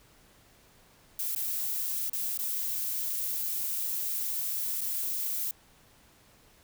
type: noise with dropouts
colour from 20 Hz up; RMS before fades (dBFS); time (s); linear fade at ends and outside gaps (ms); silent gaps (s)
violet; -32; 1.19-5.51; 2; 1.35-1.36 / 2.097-2.131 / 2.375-2.389 / 4.809-4.814
effects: pink hiss -60 dBFS RMS until 6.63 s